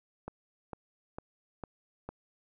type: click train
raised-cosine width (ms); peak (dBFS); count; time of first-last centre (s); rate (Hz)
1; -25; 5; 0.28-2.09; 2.21
effects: none